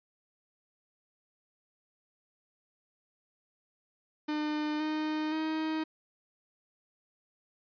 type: tone with pitch steps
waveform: 45% pulse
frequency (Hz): 302.1 / 308.4 / 314.9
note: D4 / D#4 / D#4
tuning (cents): +49 / -15 / +21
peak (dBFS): -30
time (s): 4.28-5.84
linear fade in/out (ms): 10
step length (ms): 520
effects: resampled to 11025 Hz